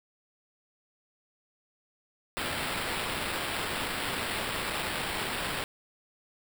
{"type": "noise with sample-and-hold", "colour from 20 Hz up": "blue", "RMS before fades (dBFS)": -33, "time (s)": [2.37, 5.64], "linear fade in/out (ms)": 0, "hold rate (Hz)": 6300, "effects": []}